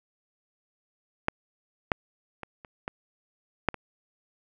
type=clicks; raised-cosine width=0.5 ms; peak=-8 / -7 / -22 / -29 / -17 / -6 / -22 dBFS; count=7; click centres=1.284 / 1.918 / 2.433 / 2.648 / 2.879 / 3.687 / 3.743 s; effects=none